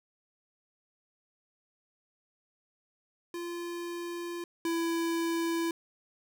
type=tone pair in turn; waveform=square; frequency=345.1 / 333.5 Hz; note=F4 / E4; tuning=-21 / +20 cents; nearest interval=minor second; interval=59 cents; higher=first; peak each=-36 / -29 dBFS; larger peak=second; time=3.34-4.44 / 4.65-5.71 s; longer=first; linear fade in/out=2 ms; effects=none